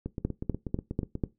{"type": "two click trains", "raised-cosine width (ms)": 3, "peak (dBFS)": [-20, -14], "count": [10, 5], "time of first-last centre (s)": [[0.06, 1.154], [0.25, 1.238]], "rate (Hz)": [8.23, 4.05], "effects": ["noise-tail reverb RT60 0.2 s tail -18 dB re dry"]}